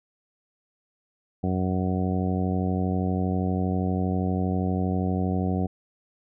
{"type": "harmonic tone", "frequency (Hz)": 92.5, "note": "F#2", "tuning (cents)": 0, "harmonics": [1, 2, 3, 4, 5, 6, 7, 8], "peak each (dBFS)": [-27, -26, -31, -35, -36, -41, -39, -35], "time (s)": [1.43, 5.67], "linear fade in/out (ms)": 10, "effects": []}